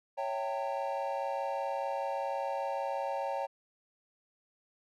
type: chord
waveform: triangle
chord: C# diminished seventh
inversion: none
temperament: equal with one note detuned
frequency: 554.4 / 659.3 / 784 / 910.5 Hz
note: C#5 / E5 / G5 / Bb5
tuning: 0 / 0 / 0 / -41 cents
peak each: -34 / -40 / -35 / -36 dBFS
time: 0.17-3.47 s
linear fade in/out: 20 ms
effects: none